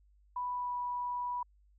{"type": "tone with pitch glide", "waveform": "sine", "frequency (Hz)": [987.8, 979.8], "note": ["B5", "B5"], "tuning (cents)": [0, -14], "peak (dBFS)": -33, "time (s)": [0.36, 1.43], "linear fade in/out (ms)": 5, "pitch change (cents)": -14, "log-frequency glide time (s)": [0.53, 0.76], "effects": ["added 50 Hz sine -62 dBFS peak until 1.78 s"]}